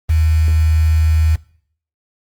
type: tone with quantisation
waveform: sine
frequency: 79.2 Hz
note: D#2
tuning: 31 cents sharp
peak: -10 dBFS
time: 0.09-1.36 s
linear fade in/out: 10 ms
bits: 5
effects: noise-tail reverb RT60 0.6 s tail -22 dB re dry + Opus 24 kbps